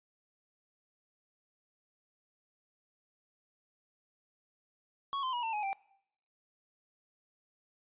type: tone with pitch steps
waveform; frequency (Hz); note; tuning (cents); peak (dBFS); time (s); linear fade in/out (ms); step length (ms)
square; 1108.7 / 1034.5 / 965.2 / 900.5 / 840.2 / 784; C#6 / C6 / B5 / A5 / G#5 / G5; 0 / -20 / -40 / +40 / +20 / 0; -33; 5.13-5.73; 0; 100
effects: noise-tail reverb RT60 0.7 s tail -22 dB re dry + resampled to 8000 Hz